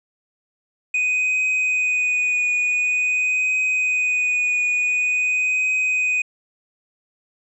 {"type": "tone with vibrato", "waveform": "triangle", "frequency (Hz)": 2489, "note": "D#7", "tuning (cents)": 0, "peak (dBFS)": -16, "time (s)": [0.94, 6.22], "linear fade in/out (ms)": 5, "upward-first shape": "triangle", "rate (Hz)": 0.47, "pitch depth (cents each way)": 19, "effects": ["resampled to 24000 Hz"]}